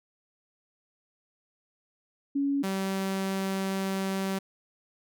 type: tone pair in turn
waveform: sine / sawtooth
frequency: 280 / 192.69 Hz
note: C#4 / G3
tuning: +18 / -29 cents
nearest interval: tritone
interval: 647 cents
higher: first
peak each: -24 dBFS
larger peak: neither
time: 2.35-2.63 / 2.63-4.39 s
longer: second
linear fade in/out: 10 ms
effects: none